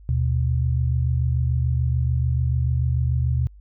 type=tone pair together; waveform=sine; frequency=77.13 / 124 Hz; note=D#2 / B2; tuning=-15 / +7 cents; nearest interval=minor sixth; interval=822 cents; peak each=-21 dBFS; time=0.09-3.47 s; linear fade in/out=0 ms; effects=added 50 Hz sine -43 dBFS peak until 3.6 s

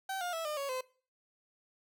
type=tone with pitch steps; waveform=30% pulse; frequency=770 / 710.2 / 655 / 604.1 / 557.2 / 513.9 Hz; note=G5 / F5 / E5 / D5 / C#5 / C5; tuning=-31 / +29 / -11 / +49 / +9 / -31 cents; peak=-32 dBFS; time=0.09-0.81 s; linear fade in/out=5 ms; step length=120 ms; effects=noise-tail reverb RT60 0.4 s tail -20 dB re dry

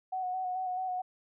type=tone with vibrato; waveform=sine; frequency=740 Hz; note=F#5; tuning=in tune; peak=-31 dBFS; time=0.12-1.02 s; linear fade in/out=10 ms; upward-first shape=square; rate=4.6 Hz; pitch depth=22 cents each way; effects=none

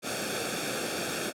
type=noise with comb filter; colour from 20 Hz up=pink; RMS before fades=-32 dBFS; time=0.02-1.33 s; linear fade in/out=50 ms; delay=1 ms; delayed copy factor=-0.7; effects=high-pass 150 Hz 12 dB/octave + low-pass 11000 Hz 12 dB/octave

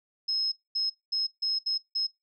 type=tone bursts at uneven times; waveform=sine; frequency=5160 Hz; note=E8; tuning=38 cents flat; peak=-25 dBFS; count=6; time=0.28-0.52 / 0.75-0.9 / 1.12-1.27 / 1.42-1.59 / 1.66-1.78 / 1.95-2.07 s; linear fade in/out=10 ms; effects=noise-tail reverb RT60 0.2 s tail -24 dB re dry

